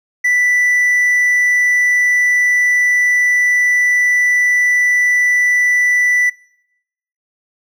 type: tone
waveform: triangle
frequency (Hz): 1975.5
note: B6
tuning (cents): 0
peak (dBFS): -9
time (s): 0.24-6.3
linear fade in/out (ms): 10
effects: noise-tail reverb RT60 0.9 s tail -25 dB re dry